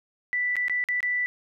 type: tone with dropouts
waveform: sine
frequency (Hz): 1975.5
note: B6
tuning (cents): 0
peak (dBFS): -23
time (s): 0.33-1.26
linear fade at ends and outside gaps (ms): 0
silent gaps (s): 0.556-0.566 / 0.682-0.697 / 0.84-0.887 / 1.005-1.029
effects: none